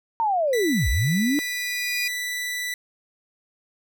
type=linear two-way sweep; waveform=sine; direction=down then up; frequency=932.3 to 49 to 303.9 Hz; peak=-19 dBFS; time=0.2-1.39 s; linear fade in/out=0 ms; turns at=0.89 s
type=tone with exponential growth; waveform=30% pulse; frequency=2442 Hz; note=D#7; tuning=33 cents flat; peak=-21 dBFS; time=0.47-2.08 s; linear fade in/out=5 ms; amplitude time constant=350 ms
type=tone; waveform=sawtooth; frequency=1975.5 Hz; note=B6; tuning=in tune; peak=-23 dBFS; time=0.53-2.74 s; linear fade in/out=2 ms
effects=none